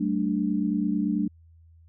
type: chord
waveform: sine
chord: G suspended second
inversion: none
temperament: equal with one note detuned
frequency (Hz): 190.97 / 220 / 293.7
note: G3 / A3 / D4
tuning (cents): -45 / 0 / 0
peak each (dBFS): -27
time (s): 0-1.28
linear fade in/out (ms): 10
effects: added 82 Hz sine -51 dBFS peak until 1.88 s